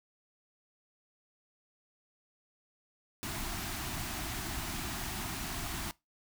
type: band-stop noise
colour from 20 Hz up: pink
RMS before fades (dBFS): -38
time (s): 3.23-5.91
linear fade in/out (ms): 0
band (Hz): 390 to 630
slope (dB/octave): 96
effects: noise-tail reverb RT60 0.2 s tail -21 dB re dry